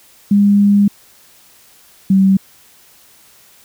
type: tone pair in turn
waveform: sine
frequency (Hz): 202.6 / 192.6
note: G#3 / G3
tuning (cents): -43 / -30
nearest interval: minor second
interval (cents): 87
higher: first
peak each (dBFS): -7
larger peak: neither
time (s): 0.31-0.88 / 2.1-2.37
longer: first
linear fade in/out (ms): 5
effects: white hiss -47 dBFS RMS until 3.64 s